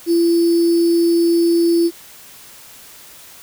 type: tone with sample-and-hold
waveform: sine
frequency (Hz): 338.5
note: E4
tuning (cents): +46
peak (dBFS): -11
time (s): 0.06-1.91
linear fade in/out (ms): 50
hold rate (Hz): 4900
effects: white hiss -41 dBFS RMS until 3.42 s